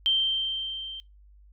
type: tone with level ramp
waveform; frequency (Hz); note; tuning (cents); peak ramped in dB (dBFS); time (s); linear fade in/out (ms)
sine; 3136; G7; 0; -19 to -36; 0.06-1; 0
effects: noise-tail reverb RT60 0.2 s tail -23 dB re dry + added 50 Hz sine -51 dBFS peak until 1.52 s